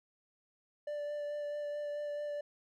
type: tone with vibrato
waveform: triangle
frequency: 587.3 Hz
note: D5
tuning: in tune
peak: -34 dBFS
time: 0.87-2.41 s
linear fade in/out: 5 ms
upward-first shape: sine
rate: 4.6 Hz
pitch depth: 12 cents each way
effects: none